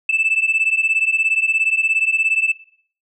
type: beating tone pair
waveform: sine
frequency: 2626 / 2643 Hz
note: E7 / E7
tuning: -7 / +4 cents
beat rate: 17 Hz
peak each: -16 dBFS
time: 0.09-2.52 s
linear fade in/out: 5 ms
effects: noise-tail reverb RT60 0.5 s tail -18 dB re dry + tanh soft clip ceiling -10 dBFS